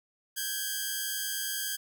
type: tone pair together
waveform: 5% pulse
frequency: 1563.8 / 1654 Hz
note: G6 / G#6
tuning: -5 / -8 cents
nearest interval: minor second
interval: 97 cents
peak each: -23 dBFS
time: 0.36-1.77 s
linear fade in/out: 20 ms
effects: none